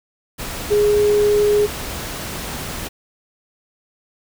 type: tone in noise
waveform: sine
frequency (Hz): 415.3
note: G#4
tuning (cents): 0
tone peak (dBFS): -12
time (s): 0.7-1.67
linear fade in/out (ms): 20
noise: pink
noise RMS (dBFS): -28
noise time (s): 0.38-2.89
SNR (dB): +13
effects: none